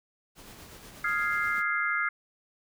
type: noise with tremolo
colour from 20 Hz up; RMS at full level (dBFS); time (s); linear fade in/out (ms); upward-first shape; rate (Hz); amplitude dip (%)
pink; -47; 0.35-1.64; 50; sine; 8.3; 35
type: chord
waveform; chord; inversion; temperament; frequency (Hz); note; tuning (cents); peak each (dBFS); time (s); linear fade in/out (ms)
sine; F minor seventh; third; equal; 1244.5 / 1396.9 / 1661.2 / 2093; Eb6 / F6 / Ab6 / C7; 0 / 0 / 0 / 0; -33 / -30 / -32 / -30; 1.04-2.09; 5
effects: none